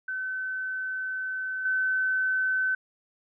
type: tone with level steps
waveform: sine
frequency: 1523 Hz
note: F#6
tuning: 50 cents sharp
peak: -29 / -23 dBFS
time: 0.08-2.75 s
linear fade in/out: 5 ms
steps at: 1.65 s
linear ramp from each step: 5 ms
effects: none